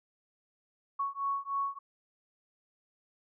sine beating tone pair, 1108.7 / 1112 Hz, C#6 / C#6, 0 / +5 cents, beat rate 3.3 Hz, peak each -34 / -34 dBFS, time 0.99-1.79 s, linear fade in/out 10 ms, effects none

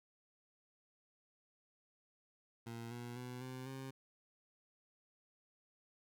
20% pulse tone with pitch steps, 116.3 / 120.33 / 124.5 / 128.82 / 133.29 Hz, A#2 / B2 / B2 / C3 / C3, -4 / -45 / +14 / -27 / +32 cents, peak -40 dBFS, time 2.66-3.91 s, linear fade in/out 10 ms, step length 250 ms, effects none

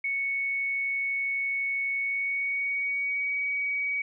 sine tone with pitch glide, 2217 to 2261 Hz, C#7 to C#7, 0 to +34 cents, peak -26 dBFS, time 0.04-4.02 s, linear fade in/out 5 ms, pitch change +34 cents, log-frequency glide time 1.94-3.34 s, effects none

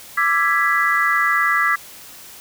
sine chord, E dominant seventh, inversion third, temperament equal with one note detuned, 1174.7 / 1333.1 / 1661.2 / 1975.5 Hz, D6 / E6 / G#6 / B6, 0 / +19 / 0 / 0 cents, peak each -20 / -22 / -20 / -19 dBFS, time 0.17-1.76 s, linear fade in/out 10 ms, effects white hiss -40 dBFS RMS until 2.4 s

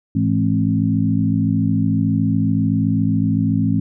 harmonic tone with a mistuned harmonic, 53.7 Hz, A1, 41 cents flat, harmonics 2 / 3 / 4 / 5, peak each -20 / -20 / -20 / -20 dBFS, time 0.15-3.8 s, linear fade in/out 5 ms, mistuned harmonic 3, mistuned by +62 cents, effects none

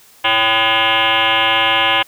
sine tone with frequency modulation, 1919 Hz, A#6, 50 cents sharp, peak -11 dBFS, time 0.24-2.03 s, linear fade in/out 10 ms, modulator 227 Hz, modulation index 5.7, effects white hiss -47 dBFS RMS until 2.07 s

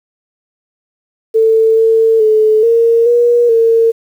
sine tone with pitch steps, 445.6 / 448.8 / 432.9 / 461.5 / 477.9 / 455.9 Hz, A4 / A4 / A4 / A#4 / A#4 / A#4, +22 / +34 / -28 / -17 / +43 / -39 cents, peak -6 dBFS, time 1.34-3.92 s, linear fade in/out 20 ms, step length 430 ms, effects 7-bit

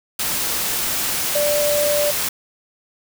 sine tone in noise, 587.3 Hz, D5, in tune, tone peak -17 dBFS, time 1.35-2.11 s, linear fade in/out 5 ms, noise white, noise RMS -22 dBFS, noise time 0.19-2.29 s, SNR +2 dB, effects none

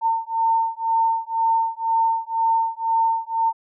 sine beating tone pair, 905 / 907 Hz, A5 / A#5, +48 / -48 cents, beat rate 2 Hz, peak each -21 dBFS, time 0.01-3.53 s, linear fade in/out 50 ms, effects none

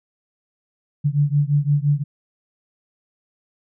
sine beating tone pair, 142.6 / 148.4 Hz, C#3 / D3, +49 / +18 cents, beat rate 5.8 Hz, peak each -18 / -19 dBFS, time 1.04-2.04 s, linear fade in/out 20 ms, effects none

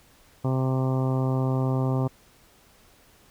harmonic tone, 130.81 Hz, C3, in tune, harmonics 1 / 2 / 3 / 4 / 5 / 6 / 7 / 8 / 9, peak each -23 / -29 / -33 / -35 / -37 / -39 / -40 / -41 / -42 dBFS, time 0.44-2.08 s, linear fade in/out 10 ms, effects pink hiss -57 dBFS RMS until 3.3 s

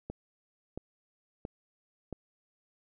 click train, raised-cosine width 2 ms, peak -24 dBFS, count 4, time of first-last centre 0.1-2.127 s, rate 1.48 Hz, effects none

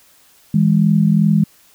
sine tone pair together, 162 / 204.7 Hz, E3 / G#3, -30 / -25 cents, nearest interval major third, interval 405 cents, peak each -13 dBFS, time 0.54-1.44 s, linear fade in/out 5 ms, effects white hiss -51 dBFS RMS until 1.74 s

